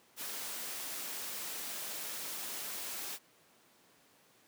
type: noise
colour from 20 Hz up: white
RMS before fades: -41 dBFS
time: 0.16-3.19 s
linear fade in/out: 50 ms
effects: pink hiss -65 dBFS RMS until 4.47 s + high-pass 200 Hz 12 dB/octave